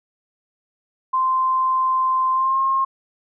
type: tone with pitch glide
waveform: sine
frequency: 1041 to 1070.9 Hz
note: C6 to C6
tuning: -9 to +40 cents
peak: -16 dBFS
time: 1.13-2.85 s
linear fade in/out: 10 ms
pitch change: +49 cents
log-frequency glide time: 2.32-2.59 s
effects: none